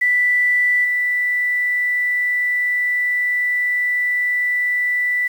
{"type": "tone with level steps", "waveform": "sine", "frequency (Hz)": 1975.5, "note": "B6", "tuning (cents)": 0, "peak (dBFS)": [-13, -16], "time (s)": [0.01, 5.28], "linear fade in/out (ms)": 10, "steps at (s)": 0.84, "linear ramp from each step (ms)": 10, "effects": ["7-bit"]}